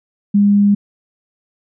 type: tone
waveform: sine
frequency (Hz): 203.1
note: G#3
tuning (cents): -38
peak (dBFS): -8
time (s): 0.34-0.75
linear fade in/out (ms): 10
effects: none